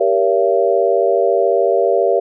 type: chord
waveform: sine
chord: G diminished seventh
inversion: none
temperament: just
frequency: 392 / 470.4 / 564.5 / 677.4 Hz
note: G4 / Bb4 / Db5 / Fb5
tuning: 0 / +16 / +31 / +47 cents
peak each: -17 dBFS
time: 0-2.2 s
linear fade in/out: 10 ms
effects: none